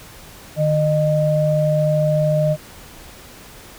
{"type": "tone pair together", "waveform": "sine", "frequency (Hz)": [152.3, 612.7], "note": ["D#3", "D#5"], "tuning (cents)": [-37, -27], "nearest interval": "2 octaves", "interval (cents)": 2410, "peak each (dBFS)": -17, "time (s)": [0.56, 2.57], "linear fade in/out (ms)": 50, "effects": ["pink hiss -41 dBFS RMS until 3.78 s"]}